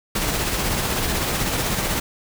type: noise with tremolo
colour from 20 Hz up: pink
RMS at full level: -21 dBFS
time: 0.15-2 s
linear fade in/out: 5 ms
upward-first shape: triangle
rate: 16 Hz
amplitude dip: 40%
effects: none